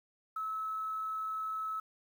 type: tone with quantisation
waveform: sine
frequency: 1298 Hz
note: E6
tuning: 27 cents flat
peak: -34 dBFS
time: 0.36-1.8 s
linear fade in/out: 5 ms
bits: 10
effects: none